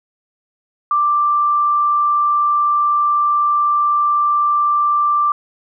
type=tone; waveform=sine; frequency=1178 Hz; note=D6; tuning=5 cents sharp; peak=-12 dBFS; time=0.91-5.32 s; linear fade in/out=2 ms; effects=none